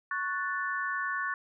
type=chord; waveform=sine; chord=F# minor; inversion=second; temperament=equal; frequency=1108.7 / 1480 / 1760 Hz; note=C#6 / F#6 / A6; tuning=0 / 0 / 0 cents; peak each=-34 dBFS; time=0.11-1.34 s; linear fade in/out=2 ms; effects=none